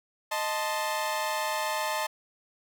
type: chord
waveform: sawtooth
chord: A diminished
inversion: second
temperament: equal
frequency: 622.3 / 880 / 1046.5 Hz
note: Eb5 / A5 / C6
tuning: 0 / 0 / 0 cents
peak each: -29 / -27 / -31 dBFS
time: 0.31-2.07 s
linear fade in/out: 10 ms
effects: none